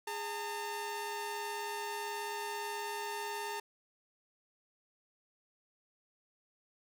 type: tone pair together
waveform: sawtooth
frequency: 412.9 / 904.2 Hz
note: G#4 / A5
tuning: -10 / +47 cents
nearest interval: octave + major second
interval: 1357 cents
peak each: -38 / -35 dBFS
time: 0.07-3.6 s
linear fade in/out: 5 ms
effects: none